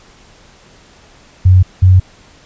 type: tone pair in turn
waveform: sine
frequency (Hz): 92.3 / 92.72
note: F#2 / F#2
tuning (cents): -4 / +4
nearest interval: unison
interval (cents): 8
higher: second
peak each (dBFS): -3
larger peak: neither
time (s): 1.45-1.63 / 1.82-2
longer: neither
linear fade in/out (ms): 10
effects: pink hiss -44 dBFS RMS until 2.45 s + resampled to 16000 Hz